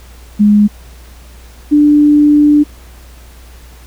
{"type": "tone pair in turn", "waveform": "sine", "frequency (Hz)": [207.7, 295.2], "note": ["G#3", "D4"], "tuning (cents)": [0, 9], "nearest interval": "tritone", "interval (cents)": 609, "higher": "second", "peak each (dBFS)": -4, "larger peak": "neither", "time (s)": [[0.39, 0.68], [1.71, 2.64]], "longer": "second", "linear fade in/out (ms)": 20, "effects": ["added 60 Hz sine -34 dBFS peak until 3.86 s", "pink hiss -42 dBFS RMS until 3.86 s"]}